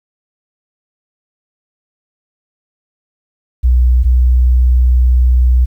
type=tone pair in turn; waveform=sine; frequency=61.74 / 62.1 Hz; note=B1 / B1; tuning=0 / +10 cents; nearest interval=unison; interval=10 cents; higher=second; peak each=-6 dBFS; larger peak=neither; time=3.63-4.04 / 4.04-5.66 s; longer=second; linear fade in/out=20 ms; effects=8-bit